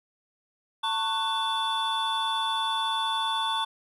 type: tone cluster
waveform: triangle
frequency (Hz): 895 / 1104 / 1487 / 3479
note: A5 / C#6 / F#6 / A7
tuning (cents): +29 / -7 / +8 / -20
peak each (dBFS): -27 / -30 / -36 / -28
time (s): 0.83-3.65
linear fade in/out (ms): 10
effects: none